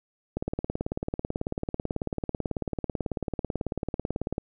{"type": "click train", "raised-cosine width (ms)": 2, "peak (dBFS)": -15, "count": 74, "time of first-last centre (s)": [0.37, 4.381], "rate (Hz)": 18.2, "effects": []}